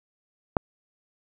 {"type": "click", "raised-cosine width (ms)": 1, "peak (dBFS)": -6, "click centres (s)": 0.568, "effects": []}